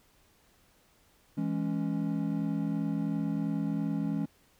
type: chord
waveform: triangle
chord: C# minor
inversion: first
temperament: equal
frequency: 164.81 / 207.7 / 277.2 Hz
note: E3 / G#3 / C#4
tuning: 0 / 0 / 0 cents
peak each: -31 dBFS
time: 1.37-4.26 s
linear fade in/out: 10 ms
effects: pink hiss -65 dBFS RMS until 4.59 s